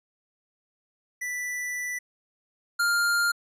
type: tone pair in turn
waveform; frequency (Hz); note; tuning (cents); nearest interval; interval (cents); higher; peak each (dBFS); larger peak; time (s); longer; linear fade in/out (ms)
square; 1975.5 / 1402.1; B6 / F6; 0 / +6; tritone; 594; first; -30 / -22; second; 1.21-1.99 / 2.79-3.32; first; 10
effects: resampled to 32000 Hz